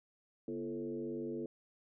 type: tone with frequency modulation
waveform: sine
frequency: 340 Hz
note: F4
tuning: 46 cents flat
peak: -37 dBFS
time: 0.48-1.46 s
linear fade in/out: 2 ms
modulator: 97.2 Hz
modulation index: 1.3
effects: none